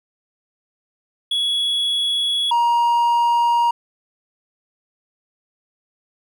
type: tone pair in turn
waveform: triangle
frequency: 3366 / 944.6 Hz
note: G#7 / A#5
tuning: +23 / +23 cents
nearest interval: octave + minor seventh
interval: 2200 cents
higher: first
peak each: -16 / -12 dBFS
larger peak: second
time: 1.31-2.51 / 2.51-3.71 s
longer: neither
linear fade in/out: 5 ms
effects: none